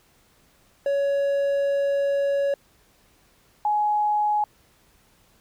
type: tone pair in turn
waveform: triangle / sine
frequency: 560 / 839.1 Hz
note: C#5 / G#5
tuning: +18 / +18 cents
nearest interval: perfect fifth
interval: 700 cents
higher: second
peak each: -18 / -19 dBFS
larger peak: first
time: 0.86-2.54 / 3.65-4.44 s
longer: first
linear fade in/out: 2 ms
effects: pink hiss -60 dBFS RMS until 5.4 s